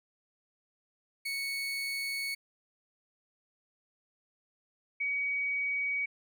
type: tone pair in turn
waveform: 30% pulse / sine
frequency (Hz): 2217 / 2260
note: C#7 / C#7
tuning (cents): 0 / +33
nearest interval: unison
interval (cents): 33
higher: second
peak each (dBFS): -30 / -29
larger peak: second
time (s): 1.25-2.35 / 5-6.06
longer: first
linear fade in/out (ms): 10
effects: none